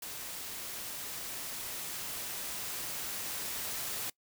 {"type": "noise with level ramp", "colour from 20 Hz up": "white", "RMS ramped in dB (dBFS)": [-42, -37], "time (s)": [0.02, 4.1], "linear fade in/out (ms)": 5, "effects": ["noise-tail reverb RT60 0.1 s tail -23 dB re dry"]}